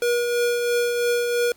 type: tone with tremolo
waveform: square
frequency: 480 Hz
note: B4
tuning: 49 cents flat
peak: -18 dBFS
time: 0.02-1.52 s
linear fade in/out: 2 ms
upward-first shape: triangle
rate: 3 Hz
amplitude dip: 40%
effects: pink hiss -55 dBFS RMS until 1.56 s + MP3 96 kbps